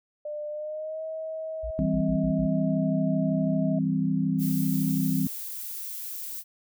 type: tone with pitch glide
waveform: sine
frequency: 598 to 637.2 Hz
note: D5 to D#5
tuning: +31 to +41 cents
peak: -31 dBFS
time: 0.25-3.79 s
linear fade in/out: 5 ms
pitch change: +110 cents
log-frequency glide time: 0.5-1.03 s
type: tone bursts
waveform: sine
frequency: 58.27 Hz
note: A#1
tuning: in tune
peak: -32 dBFS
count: 6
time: 1.63-2.466 s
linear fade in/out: 10 ms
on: 81 ms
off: 70 ms
type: chord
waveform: sine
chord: C major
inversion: first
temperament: just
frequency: 163.52 / 196.22 / 261.6 Hz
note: E3 / G3 / C4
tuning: -14 / +2 / 0 cents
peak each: -27 dBFS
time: 1.79-5.27 s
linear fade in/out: 0 ms
type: noise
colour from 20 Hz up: violet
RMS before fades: -36 dBFS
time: 4.38-6.44 s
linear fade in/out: 50 ms
effects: none